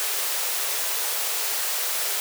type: high-pass noise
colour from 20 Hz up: white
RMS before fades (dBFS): -26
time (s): 0-2.2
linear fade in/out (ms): 0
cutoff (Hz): 390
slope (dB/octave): 48
effects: none